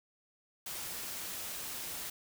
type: noise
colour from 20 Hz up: white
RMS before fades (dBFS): -41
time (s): 0.66-2.1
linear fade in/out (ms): 5
effects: none